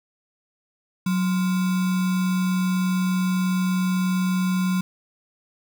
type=tone with sample-and-hold; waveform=sine; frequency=184.2 Hz; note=F#3; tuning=7 cents flat; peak=-19 dBFS; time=1.06-4.81 s; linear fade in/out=5 ms; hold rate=1225 Hz; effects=none